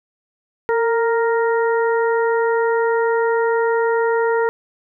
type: harmonic tone with a mistuned harmonic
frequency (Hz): 466.2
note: A#4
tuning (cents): 0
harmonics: 1 / 2 / 3 / 4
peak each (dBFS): -16 / -22 / -26 / -28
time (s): 0.69-4.49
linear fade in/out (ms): 0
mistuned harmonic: 1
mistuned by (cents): -36
effects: none